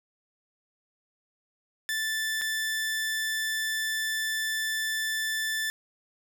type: tone with dropouts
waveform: sawtooth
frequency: 1760 Hz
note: A6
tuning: in tune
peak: -24 dBFS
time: 1.89-5.7 s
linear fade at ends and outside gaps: 0 ms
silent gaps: 2.413-2.418 s
effects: none